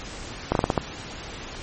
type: slowing click train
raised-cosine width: 1 ms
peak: -5 dBFS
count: 6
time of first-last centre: 0.52-0.778 s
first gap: 32 ms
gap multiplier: 1.24
effects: pink hiss -37 dBFS RMS until 1.62 s + MP3 32 kbps